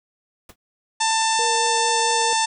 pink noise with exponential decay, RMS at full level -36 dBFS, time 0.49-0.56 s, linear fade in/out 5 ms, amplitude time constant 15 ms
harmonic tone, 891 Hz, A5, 22 cents sharp, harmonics 1 / 2 / 3 / 4 / 5 / 6 / 7 / 8 / 9 / 10, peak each -20 / -28 / -30 / -28 / -31 / -29 / -29 / -32 / -31 / -33 dBFS, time 1-2.46 s, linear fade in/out 10 ms
sine tone with vibrato, 469.5 Hz, A#4, 12 cents sharp, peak -26 dBFS, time 1.39-2.33 s, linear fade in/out 0 ms, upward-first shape sine, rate 4.5 Hz, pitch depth 16 cents each way
effects none

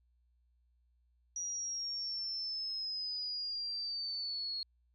sine linear sweep, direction down, 5790 to 4300 Hz, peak -36 dBFS, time 1.36-4.63 s, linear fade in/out 2 ms, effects added 60 Hz sine -69 dBFS peak until 4.94 s

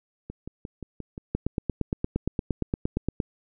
two click trains, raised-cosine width 3 ms, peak -23 / -12 dBFS, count 6 / 17, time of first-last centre 0.3-1.179 / 1.35-3.202 s, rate 5.69 / 8.64 Hz, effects none

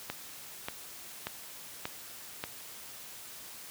click train, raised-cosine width 0.3 ms, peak -18 dBFS, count 5, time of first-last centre 0.1-2.439 s, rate 1.71 Hz, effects white hiss -47 dBFS RMS until 3.7 s + high-pass 60 Hz 12 dB/octave

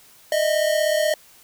square tone pair together, 611.6 / 648 Hz, D#5 / E5, -30 / -30 cents, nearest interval minor second, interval 100 cents, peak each -20 / -24 dBFS, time 0.32-1.14 s, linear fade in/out 2 ms, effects white hiss -51 dBFS RMS until 1.43 s

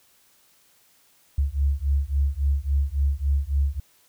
sine beating tone pair, 68.3 / 71.9 Hz, C#2 / D2, -25 / -36 cents, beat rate 3.6 Hz, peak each -23 / -23 dBFS, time 1.38-3.8 s, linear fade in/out 5 ms, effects white hiss -60 dBFS RMS until 4.08 s

